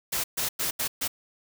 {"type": "noise bursts at uneven times", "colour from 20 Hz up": "white", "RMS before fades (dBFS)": -28, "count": 5, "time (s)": [[0.12, 0.24], [0.37, 0.49], [0.59, 0.71], [0.79, 0.88], [1.01, 1.08]], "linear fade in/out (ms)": 10, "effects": []}